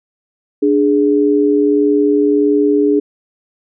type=tone pair together; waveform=sine; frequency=293.7 / 415.3 Hz; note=D4 / G#4; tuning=0 / 0 cents; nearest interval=tritone; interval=600 cents; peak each=-12 dBFS; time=0.62-3 s; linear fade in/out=10 ms; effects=none